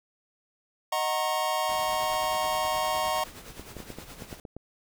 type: chord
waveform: square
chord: D# minor seventh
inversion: none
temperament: equal with one note detuned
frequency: 622.3 / 740 / 932.3 / 1085.9 Hz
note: D#5 / F#5 / A#5 / C#6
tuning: 0 / 0 / 0 / -36 cents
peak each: -32 dBFS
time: 0.92-3.24 s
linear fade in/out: 5 ms
type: noise with tremolo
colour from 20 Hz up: pink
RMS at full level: -43 dBFS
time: 1.69-4.4 s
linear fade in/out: 2 ms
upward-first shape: sine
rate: 9.6 Hz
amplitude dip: 55%
type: clicks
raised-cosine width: 2 ms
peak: -26 dBFS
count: 9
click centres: 3.596 / 3.767 / 3.803 / 3.903 / 3.986 / 4.222 / 4.328 / 4.452 / 4.566 s
effects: none